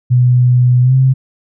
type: tone with pitch glide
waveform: sine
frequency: 124.3 to 131.62 Hz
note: B2 to C3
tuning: +12 to +11 cents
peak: -6 dBFS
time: 0.1-1.14 s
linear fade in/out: 20 ms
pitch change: +99 cents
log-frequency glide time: 0.82-0.94 s
effects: none